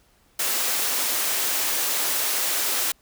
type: high-pass noise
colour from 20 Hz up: white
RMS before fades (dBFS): -24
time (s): 0.39-2.92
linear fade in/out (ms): 5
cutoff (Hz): 320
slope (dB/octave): 12
effects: pink hiss -61 dBFS RMS until 3.01 s